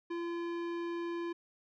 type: tone with tanh clipping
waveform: sine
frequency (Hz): 341.5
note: F4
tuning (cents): -39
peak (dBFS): -37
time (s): 0.1-1.33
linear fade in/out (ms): 10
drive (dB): 17
effects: none